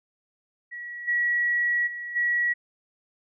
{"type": "tone with level steps", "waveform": "sine", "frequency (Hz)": 1924, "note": "B6", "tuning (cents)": -46, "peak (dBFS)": [-34, -21, -32, -21], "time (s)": [0.71, 2.54], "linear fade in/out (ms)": 20, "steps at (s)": [1.07, 1.86, 2.15], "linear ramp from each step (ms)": 20, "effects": []}